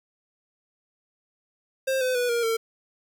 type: tone with pitch steps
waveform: square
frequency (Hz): 530 / 509.6 / 490 / 471.1 / 452.9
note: C5 / C5 / B4 / A#4 / A#4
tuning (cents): +22 / -46 / -14 / +18 / -50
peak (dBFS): -23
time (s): 1.87-2.57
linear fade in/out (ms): 10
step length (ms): 140
effects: 9-bit